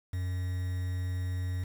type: tone with quantisation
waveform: triangle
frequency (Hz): 90.9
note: F#2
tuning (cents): -30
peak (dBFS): -28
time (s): 0.13-1.64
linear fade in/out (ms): 5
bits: 8
effects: none